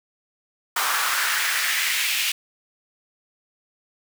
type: noise with high-pass filter sweep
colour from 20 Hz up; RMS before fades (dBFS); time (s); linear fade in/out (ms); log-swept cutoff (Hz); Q
pink; -23; 0.76-2.32; 5; 1100 to 2700; 2.4
effects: none